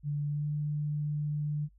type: tone with pitch glide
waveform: sine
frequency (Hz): 146.1 to 148.74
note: D3 to D3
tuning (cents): -9 to +22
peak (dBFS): -29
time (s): 0.03-1.69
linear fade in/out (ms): 50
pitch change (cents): +31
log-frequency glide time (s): 0.27-0.48
effects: noise-tail reverb RT60 0.1 s tail -24 dB re dry + added 50 Hz sine -58 dBFS peak until 1.78 s